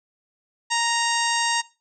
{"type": "harmonic tone", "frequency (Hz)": 932.3, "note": "A#5", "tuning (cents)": 0, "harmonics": [1, 2, 3, 4, 5, 6, 7, 8, 9], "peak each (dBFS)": [-24, -27, -29, -30, -31, -32, -32, -33, -34], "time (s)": [0.7, 1.62], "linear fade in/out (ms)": 20, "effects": ["noise-tail reverb RT60 0.3 s tail -20 dB re dry"]}